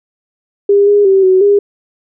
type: tone with pitch steps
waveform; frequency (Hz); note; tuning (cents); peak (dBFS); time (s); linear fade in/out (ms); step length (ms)
sine; 403 / 409.8 / 386.3 / 374.4 / 405.6; G4 / G#4 / G4 / F#4 / G#4; +48 / -23 / -25 / +20 / -41; -5; 0.69-1.59; 5; 180
effects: none